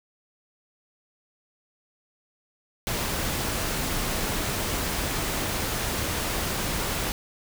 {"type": "noise", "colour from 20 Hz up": "pink", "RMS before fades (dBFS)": -28, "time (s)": [2.87, 7.12], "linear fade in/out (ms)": 0, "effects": []}